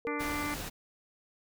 sine tone with exponential decay, 466.2 Hz, A#4, in tune, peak -32 dBFS, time 0.05-0.7 s, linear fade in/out 1 ms, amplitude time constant 140 ms
harmonic tone, 293.9 Hz, D4, 1 cent sharp, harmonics 1 / 2 / 3 / 4 / 5 / 6 / 7 / 8, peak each -36 / -46 / -42 / -39 / -45 / -48 / -39 / -45 dBFS, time 0.07-0.54 s, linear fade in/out 0 ms
pink noise, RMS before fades -39 dBFS, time 0.19-0.7 s, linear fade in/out 20 ms
effects none

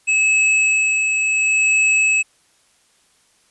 square tone with tremolo, 2588 Hz, E7, 32 cents flat, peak -13 dBFS, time 0.07-2.23 s, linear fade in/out 20 ms, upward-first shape sine, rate 0.7 Hz, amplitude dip 35%, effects white hiss -58 dBFS RMS until 3.5 s + resampled to 24000 Hz

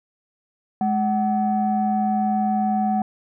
sine tone pair together, 210.8 / 751.2 Hz, G#3 / F#5, +26 / +26 cents, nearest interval octave + minor seventh, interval 2200 cents, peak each -20 dBFS, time 0.81-3.02 s, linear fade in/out 2 ms, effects tanh soft clip ceiling -12 dBFS

